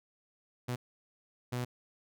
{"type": "tone bursts at uneven times", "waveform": "sawtooth", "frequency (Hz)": 123.47, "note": "B2", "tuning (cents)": 0, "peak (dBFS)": -29, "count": 2, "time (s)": [[0.68, 0.76], [1.52, 1.65]], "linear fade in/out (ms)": 10, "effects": []}